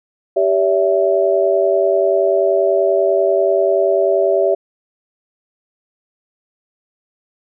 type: chord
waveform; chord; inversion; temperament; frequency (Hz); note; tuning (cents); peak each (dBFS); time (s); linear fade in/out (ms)
sine; C# diminished; second; equal with one note detuned; 392 / 569 / 659.3; G4 / C#5 / E5; 0 / +45 / 0; -16; 0.36-4.55; 10
effects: none